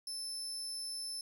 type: tone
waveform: 30% pulse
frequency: 5274 Hz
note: E8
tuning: in tune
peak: -35 dBFS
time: 0.07-1.21 s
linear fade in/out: 2 ms
effects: 11-bit